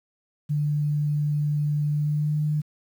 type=tone with pitch glide; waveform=sine; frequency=148 to 151.02 Hz; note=D3 to D3; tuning=+14 to +49 cents; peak=-21 dBFS; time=0.49-2.62 s; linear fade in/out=20 ms; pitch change=+35 cents; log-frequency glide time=1.86-2.41 s; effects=9-bit